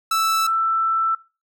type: tone pair in turn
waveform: 45% pulse / sine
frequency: 1318.5 / 1329.2 Hz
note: E6 / E6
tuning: 0 / +14 cents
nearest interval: unison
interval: 14 cents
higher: second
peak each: -17 dBFS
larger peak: neither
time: 0.11-0.47 / 0.47-1.15 s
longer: second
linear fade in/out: 5 ms
effects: noise-tail reverb RT60 0.3 s tail -20 dB re dry